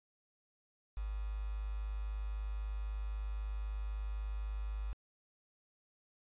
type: tone with quantisation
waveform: sine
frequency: 51.91 Hz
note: G#1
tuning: in tune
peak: -36 dBFS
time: 0.97-4.93 s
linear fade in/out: 0 ms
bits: 9
effects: resampled to 8000 Hz